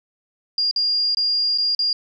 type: tone with dropouts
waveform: sine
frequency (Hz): 4819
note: D8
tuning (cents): +44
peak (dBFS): -17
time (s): 0.58-1.93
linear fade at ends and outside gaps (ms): 2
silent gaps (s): 0.712-0.761 / 1.148-1.17 / 1.577-1.583 / 1.75-1.791
effects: none